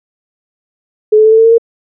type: tone with pitch steps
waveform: sine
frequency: 427.6 / 433.1 / 438.6 / 444.2 / 449.9 / 455.7 / 461.5 Hz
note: A4 / A4 / A4 / A4 / A4 / A#4 / A#4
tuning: -49 / -27 / -6 / +16 / +39 / -39 / -17 cents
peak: -3 dBFS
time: 1.12-1.582 s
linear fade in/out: 10 ms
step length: 66 ms
effects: none